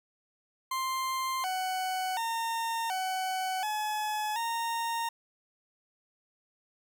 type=tone with pitch steps; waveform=40% pulse; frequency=1049 / 747 / 915 / 751 / 851 / 924 Hz; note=C6 / F#5 / A#5 / F#5 / G#5 / A#5; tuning=+4 / +16 / -32 / +26 / +42 / -16 cents; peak=-29 dBFS; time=0.71-5.09 s; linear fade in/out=5 ms; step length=730 ms; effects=none